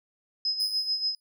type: tone with tremolo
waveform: sine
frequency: 5080 Hz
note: D#8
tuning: 35 cents sharp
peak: -23 dBFS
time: 0.45-1.15 s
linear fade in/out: 2 ms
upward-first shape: sine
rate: 6.9 Hz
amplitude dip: 65%
type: tone with exponential decay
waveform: sawtooth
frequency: 4978 Hz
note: D#8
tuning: in tune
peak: -29 dBFS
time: 0.6-1.2 s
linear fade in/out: 1 ms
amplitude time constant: 130 ms
effects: none